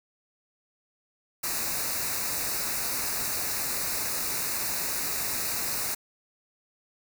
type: band-stop noise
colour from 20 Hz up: white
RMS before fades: -30 dBFS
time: 1.43-5.95 s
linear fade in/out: 10 ms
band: 2700 to 3800 Hz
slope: 96 dB/octave
effects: none